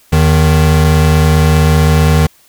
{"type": "tone pair together", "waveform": "square", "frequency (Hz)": [80.2, 155.56], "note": ["E2", "D#3"], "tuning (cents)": [-47, 0], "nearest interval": "major seventh", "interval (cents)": 1147, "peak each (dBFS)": -10, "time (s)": [0.12, 2.27], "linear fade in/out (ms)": 10, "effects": ["white hiss -48 dBFS RMS until 2.48 s"]}